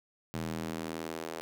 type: tone with high-pass filter sweep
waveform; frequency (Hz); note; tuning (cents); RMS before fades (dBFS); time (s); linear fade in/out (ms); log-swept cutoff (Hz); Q
square; 40.66; E1; -23; -38; 0.34-1.41; 0; 150 to 460; 1.3
effects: none